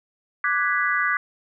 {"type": "chord", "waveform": "sine", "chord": "G# half-diminished seventh", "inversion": "second", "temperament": "equal", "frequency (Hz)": [1174.7, 1480, 1661.2, 1975.5], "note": ["D6", "F#6", "G#6", "B6"], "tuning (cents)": [0, 0, 0, 0], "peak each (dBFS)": -25, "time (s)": [0.44, 1.17], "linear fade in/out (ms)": 2, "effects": []}